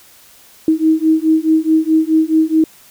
sine beating tone pair, 315.1 / 319.8 Hz, D#4 / D#4, +22 / +48 cents, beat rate 4.7 Hz, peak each -13 dBFS, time 0.68-2.64 s, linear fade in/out 2 ms, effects white hiss -45 dBFS RMS until 2.9 s

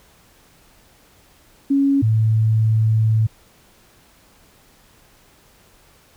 sine tone pair in turn, 277.2 / 110.28 Hz, C#4 / A2, 0 / +4 cents, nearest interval octave + major third, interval 1596 cents, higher first, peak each -13 / -13 dBFS, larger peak neither, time 1.7-2.02 / 2.02-3.27 s, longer second, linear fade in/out 10 ms, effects pink hiss -53 dBFS RMS until 6.16 s

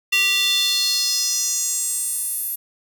square tone with high-pass filter sweep, 392 Hz, G4, in tune, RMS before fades -21 dBFS, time 0.12-2.56 s, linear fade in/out 10 ms, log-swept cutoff 2700 to 12000 Hz, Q 4.2, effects none

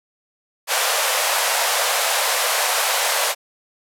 pink band-pass noise, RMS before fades -20 dBFS, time 0.67-3.35 s, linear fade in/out 50 ms, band 520 to 14000 Hz, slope 48 dB/octave, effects none

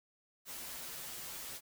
white noise with comb filter, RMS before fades -45 dBFS, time 0.45-1.61 s, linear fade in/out 50 ms, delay 10 ms, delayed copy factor -1, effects none

